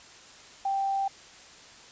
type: tone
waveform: sine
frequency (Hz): 784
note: G5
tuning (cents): 0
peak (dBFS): -25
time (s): 0.65-1.08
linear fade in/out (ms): 5
effects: white hiss -50 dBFS RMS until 1.91 s + resampled to 16000 Hz